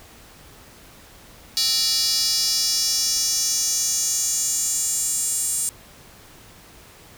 square tone with high-pass filter sweep, 261.6 Hz, C4, in tune, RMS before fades -22 dBFS, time 1.57-5.69 s, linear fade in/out 0 ms, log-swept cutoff 4500 to 8200 Hz, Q 4.4, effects pink hiss -47 dBFS RMS until 7.17 s

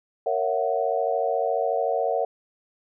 sine chord, F# dominant seventh, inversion first, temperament just, 462.5 / 555 / 666 / 740 Hz, A#4 / C#5 / E5 / F#5, -14 / +2 / +18 / 0 cents, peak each -27 dBFS, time 0.26-2.25 s, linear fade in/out 5 ms, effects none

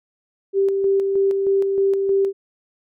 sine tone with tremolo, 392 Hz, G4, in tune, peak -14 dBFS, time 0.53-2.33 s, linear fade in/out 50 ms, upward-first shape square, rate 3.2 Hz, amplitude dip 35%, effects none

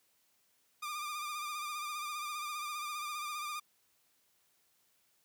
sawtooth tone with vibrato, 1200 Hz, D6, 37 cents sharp, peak -34 dBFS, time 0.82-3.6 s, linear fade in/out 10 ms, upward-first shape sine, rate 15 Hz, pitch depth 44 cents each way, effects white hiss -73 dBFS RMS until 5.24 s + high-pass 60 Hz 12 dB/octave

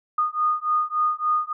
sine beating tone pair, 1228 / 1231.5 Hz, D#6 / D#6, -23 / -18 cents, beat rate 3.5 Hz, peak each -23 dBFS, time 0.18-1.53 s, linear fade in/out 5 ms, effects none

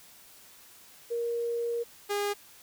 sine / sawtooth tone pair in turn, 470 / 408.3 Hz, A#4 / G#4, +14 / -29 cents, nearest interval major second, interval 243 cents, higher first, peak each -28 / -24 dBFS, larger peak second, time 1.1-1.84 / 2.09-2.34 s, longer first, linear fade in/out 20 ms, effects white hiss -54 dBFS RMS until 2.62 s

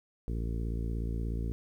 harmonic tone, 56.7 Hz, A#1, 47 cents flat, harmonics 1 / 2 / 3 / 4 / 5 / 6 / 7 / 8, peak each -32 / -38 / -42 / -44 / -46 / -48 / -49 / -50 dBFS, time 0.28-1.52 s, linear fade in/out 0 ms, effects 11-bit

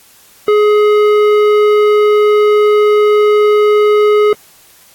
triangle tone with tanh clipping, 420 Hz, G#4, 19 cents sharp, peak -8 dBFS, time 0.48-4.33 s, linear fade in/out 2 ms, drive 17 dB, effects white hiss -44 dBFS RMS until 4.94 s + AAC 64 kbps

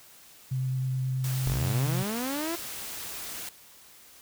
sine tone with vibrato, 130.2 Hz, C3, 8 cents flat, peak -26 dBFS, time 0.51-2.03 s, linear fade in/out 10 ms, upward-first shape sine, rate 9.4 Hz, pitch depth 9 cents each way
white noise, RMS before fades -38 dBFS, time 1.24-3.49 s, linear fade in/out 2 ms
sawtooth linear sweep, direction up, 33.42 to 345.2 Hz, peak -26 dBFS, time 1.46-2.56 s, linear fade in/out 10 ms
effects white hiss -53 dBFS RMS until 4.21 s

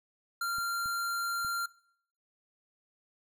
square tone, 1384 Hz, F6, 16 cents flat, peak -31 dBFS, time 0.41-1.66 s, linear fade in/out 5 ms
clicks, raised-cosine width 5 ms, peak -38 dBFS, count 3, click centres 0.584 / 0.859 / 1.448 s
effects noise-tail reverb RT60 0.6 s tail -21 dB re dry

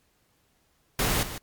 pink noise with echo, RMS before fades -25 dBFS, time 0.99-1.23 s, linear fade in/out 2 ms, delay 150 ms, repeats 1, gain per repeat -11 dB, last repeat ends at 1.38 s, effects pink hiss -68 dBFS RMS until 1.42 s + MP3 96 kbps

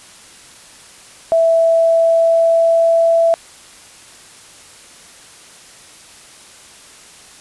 sine tone with pitch glide, 659.3 to 665.4 Hz, E5 to E5, 0 to +16 cents, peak -9 dBFS, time 1.32-3.34 s, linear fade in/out 0 ms, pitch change +16 cents, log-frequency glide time 1.49-3.22 s, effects white hiss -41 dBFS RMS until 7.4 s + resampled to 24000 Hz

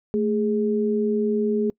sine tone pair together, 220 / 415.3 Hz, A3 / G#4, 0 / 0 cents, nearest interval major seventh, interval 1100 cents, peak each -22 dBFS, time 0.14-1.7 s, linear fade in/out 0 ms, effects noise-tail reverb RT60 0.1 s tail -25 dB re dry

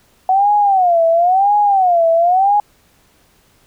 sine tone with vibrato, 740 Hz, F#5, in tune, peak -9 dBFS, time 0.29-2.6 s, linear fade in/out 2 ms, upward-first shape sine, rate 0.97 Hz, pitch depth 200 cents each way, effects pink hiss -54 dBFS RMS until 3.66 s

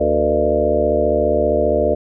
harmonic tone with a mistuned harmonic, 75 Hz, D2, 37 cents sharp, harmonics 1 / 3 / 4 / 5 / 6 / 7 / 8 / 9, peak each -24 / -26 / -25 / -24 / -20 / -23 / -17 / -25 dBFS, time 0-1.95 s, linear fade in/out 10 ms, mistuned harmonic 7, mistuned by -73 cents, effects none

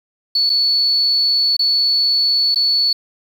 triangle tone with dropouts, 4432 Hz, C#8, 1 cent flat, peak -9 dBFS, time 0.35-2.93 s, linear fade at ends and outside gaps 5 ms, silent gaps 0.495-0.499 / 1.567-1.592 / 2.546-2.558 s, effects tanh soft clip ceiling -11 dBFS + 7-bit

